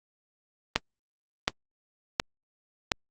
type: click train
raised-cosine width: 0.2 ms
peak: -4 dBFS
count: 4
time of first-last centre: 0.76-2.918 s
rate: 1.39 Hz
effects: Opus 32 kbps